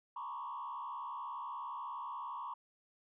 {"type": "tone with frequency modulation", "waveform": "sine", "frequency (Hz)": 1030, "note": "C6", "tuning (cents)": -28, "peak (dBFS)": -39, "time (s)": [0.16, 2.54], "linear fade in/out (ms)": 5, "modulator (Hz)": 68.4, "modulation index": 1.7, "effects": ["tanh soft clip ceiling -36 dBFS"]}